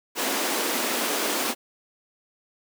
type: high-pass noise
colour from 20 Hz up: pink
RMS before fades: -26 dBFS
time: 0.15-1.55 s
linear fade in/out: 50 ms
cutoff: 230 Hz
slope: 48 dB/octave
effects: none